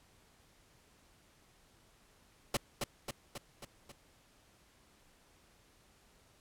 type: noise with echo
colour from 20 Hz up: pink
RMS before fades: -31 dBFS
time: 2.54-2.57 s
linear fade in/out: 5 ms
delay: 270 ms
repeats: 5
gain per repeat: -4 dB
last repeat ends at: 3.92 s
effects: pink hiss -66 dBFS RMS until 6.4 s + low-pass 12000 Hz 12 dB/octave